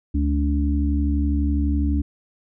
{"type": "harmonic tone", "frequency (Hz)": 72, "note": "D2", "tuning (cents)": -34, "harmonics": [1, 3, 4], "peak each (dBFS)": [-19, -28, -24], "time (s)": [0.14, 2.02], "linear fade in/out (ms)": 10, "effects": []}